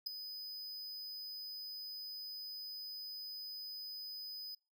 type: tone with ADSR envelope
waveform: square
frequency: 5000 Hz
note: D#8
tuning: 8 cents sharp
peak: -33 dBFS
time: 0.06-4.55 s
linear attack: 10 ms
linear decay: 6 ms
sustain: -11 dB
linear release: 6 ms
effects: noise-tail reverb RT60 0.3 s tail -24 dB re dry